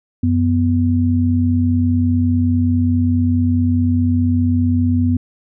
sine tone pair together, 92.5 / 247.7 Hz, F#2 / B3, 0 / +5 cents, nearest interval octave + perfect fourth, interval 1705 cents, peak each -15 dBFS, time 0.23-5.17 s, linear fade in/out 5 ms, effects none

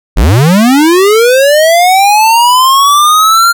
square linear sweep, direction up, 36.71 to 1400 Hz, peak -4 dBFS, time 0.16-3.53 s, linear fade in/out 20 ms, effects none

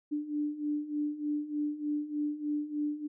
sine beating tone pair, 294.3 / 297.6 Hz, D4 / D4, +4 / +23 cents, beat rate 3.3 Hz, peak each -36 / -32 dBFS, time 0.11-3.08 s, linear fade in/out 20 ms, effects none

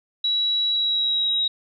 sine tone with pitch glide, 3900 to 3824 Hz, B7 to A#7, -23 to +43 cents, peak -19 dBFS, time 0.24-1.48 s, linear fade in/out 5 ms, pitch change -34 cents, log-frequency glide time 0.69-1.34 s, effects none

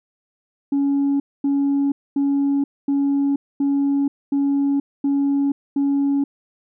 sine tone bursts, 280 Hz, C#4, 18 cents sharp, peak -14 dBFS, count 8, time 0.72-6.24 s, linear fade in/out 5 ms, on 480 ms, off 240 ms, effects tanh soft clip ceiling -14 dBFS

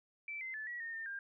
sine tone with pitch steps, 2326 / 2067 / 1739 / 1925 / 1836 / 1808 / 1601 Hz, D7 / C7 / A6 / B6 / A#6 / A6 / G6, -17 / -22 / -21 / -45 / -27 / +47 / +36 cents, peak -40 dBFS, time 0.28-1.19 s, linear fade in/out 2 ms, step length 130 ms, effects none

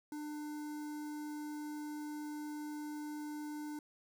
square tone with notch filter, 299.3 Hz, D4, 33 cents sharp, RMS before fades -43 dBFS, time 0.12-3.79 s, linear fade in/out 2 ms, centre 2900 Hz, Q 0.69, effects none

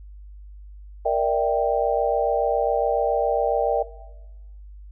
sine chord, E half-diminished seventh, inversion second, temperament equal with one note detuned, 466.2 / 592.1 / 659.3 / 784 Hz, Bb4 / D5 / E5 / G5, 0 / +14 / 0 / 0 cents, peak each -24 dBFS, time 1.05-3.83 s, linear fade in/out 10 ms, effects noise-tail reverb RT60 1.0 s tail -17 dB re dry + added 50 Hz sine -39 dBFS peak until 4.91 s

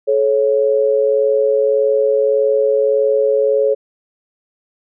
sine tone pair together, 430 / 551.7 Hz, A4 / C#5, -40 / -8 cents, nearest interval major third, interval 432 cents, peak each -14 dBFS, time 0.07-3.75 s, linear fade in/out 20 ms, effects none

